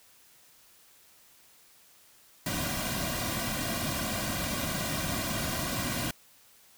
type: noise with comb filter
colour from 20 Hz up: pink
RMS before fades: -32 dBFS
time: 2.46-6.11 s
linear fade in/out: 2 ms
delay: 2.3 ms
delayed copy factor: -0.8
effects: white hiss -59 dBFS RMS until 6.77 s